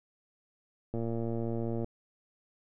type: click train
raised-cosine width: 2 ms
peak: -22 dBFS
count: 105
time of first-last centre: 0.94-1.844 s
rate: 115 Hz
effects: none